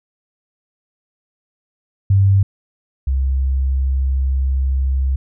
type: tone pair in turn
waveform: sine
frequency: 97.8 / 66.45 Hz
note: G2 / C2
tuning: -4 / +27 cents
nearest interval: perfect fifth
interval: 669 cents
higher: first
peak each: -9 / -14 dBFS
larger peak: first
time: 2.1-2.43 / 3.07-5.16 s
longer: second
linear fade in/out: 5 ms
effects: none